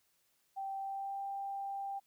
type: tone with pitch glide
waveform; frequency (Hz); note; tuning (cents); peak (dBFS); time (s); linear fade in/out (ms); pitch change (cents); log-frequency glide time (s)
sine; 780 to 790.4; G5 to G5; -9 to +14; -37; 0.56-2; 20; +23; 0.77-1.23
effects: white hiss -75 dBFS RMS until 2.06 s

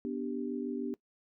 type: chord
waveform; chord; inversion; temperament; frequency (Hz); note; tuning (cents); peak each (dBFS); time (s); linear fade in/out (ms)
sine; G major; first; equal; 246.9 / 293.7 / 392; B3 / D4 / G4; 0 / 0 / 0; -36 / -37 / -39; 0.05-0.94; 0
effects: noise-tail reverb RT60 0.1 s tail -20 dB re dry

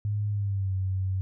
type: tone with pitch glide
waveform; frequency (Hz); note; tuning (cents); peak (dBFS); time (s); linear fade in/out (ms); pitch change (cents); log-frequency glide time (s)
sine; 103.83 to 94.66; G#2 to F#2; 0 to +40; -25; 0.05-1.21; 0; -160; 0.29-0.74
effects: none

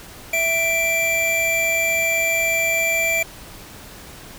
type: tone pair together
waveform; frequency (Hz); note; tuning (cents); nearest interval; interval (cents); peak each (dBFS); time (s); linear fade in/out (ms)
square; 660.9 / 2349; E5 / D7; +4 / 0; octave + minor seventh; 2196; -25 / -19; 0.33-3.23; 5
effects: pink hiss -40 dBFS RMS until 4.38 s

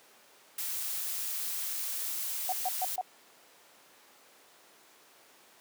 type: noise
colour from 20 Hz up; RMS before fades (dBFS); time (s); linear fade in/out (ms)
blue; -35; 0.58-2.96; 5
type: tone bursts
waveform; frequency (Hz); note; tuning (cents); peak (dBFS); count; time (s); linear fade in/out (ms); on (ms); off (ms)
sine; 740; F#5; 0; -28; 4; 2.49-3.012; 2; 33; 130
effects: pink hiss -58 dBFS RMS until 5.6 s + high-pass 400 Hz 12 dB/octave

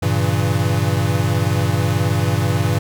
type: chord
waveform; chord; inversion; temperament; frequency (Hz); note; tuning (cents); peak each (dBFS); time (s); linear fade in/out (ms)
square; G diminished seventh; none; equal; 98 / 116.54 / 138.59 / 164.81; G2 / Bb2 / Db3 / Fb3; 0 / 0 / 0 / 0; -20 / -21 / -24 / -24; 0.02-2.79; 10
effects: none

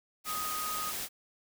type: tone in noise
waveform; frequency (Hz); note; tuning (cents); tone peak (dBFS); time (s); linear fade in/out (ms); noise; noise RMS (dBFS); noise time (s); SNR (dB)
sine; 1248; D#6; +5; -35; 0.25-0.93; 50; white; -37; 0.24-1.09; -1
effects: none

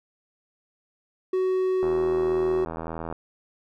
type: tone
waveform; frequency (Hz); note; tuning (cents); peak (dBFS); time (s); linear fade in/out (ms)
triangle; 373.3; F#4; +15; -19; 1.33-2.65; 5
type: click train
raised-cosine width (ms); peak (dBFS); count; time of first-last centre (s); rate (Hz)
1; -19; 107; 1.83-3.126; 81.8
effects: none

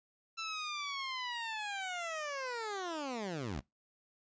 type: linear sweep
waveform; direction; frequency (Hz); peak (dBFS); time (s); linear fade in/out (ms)
15% pulse; down; 1340 to 57.7; -31; 0.37-3.61; 20
effects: noise-tail reverb RT60 0.2 s tail -24 dB re dry + resampled to 16000 Hz

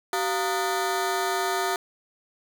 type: ring-modulated tone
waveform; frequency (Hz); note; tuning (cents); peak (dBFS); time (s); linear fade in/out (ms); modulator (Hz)
20% pulse; 540; C#5; -45; -16; 0.13-1.76; 2; 158
effects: 9-bit

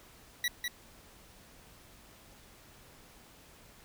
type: tone with echo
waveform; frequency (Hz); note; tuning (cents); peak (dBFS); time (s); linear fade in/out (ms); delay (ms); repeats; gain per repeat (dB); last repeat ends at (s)
25% pulse; 1941; B6; -31; -25; 0.44-0.48; 2; 200; 1; -4; 0.68
effects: pink hiss -57 dBFS RMS until 3.84 s

